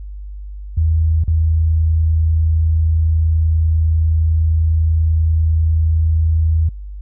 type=tone with dropouts; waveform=sine; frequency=80.3 Hz; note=E2; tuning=45 cents flat; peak=-11 dBFS; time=0.77-6.69 s; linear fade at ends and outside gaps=5 ms; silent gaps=1.239-1.278 s; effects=added 50 Hz sine -27 dBFS peak until 7.01 s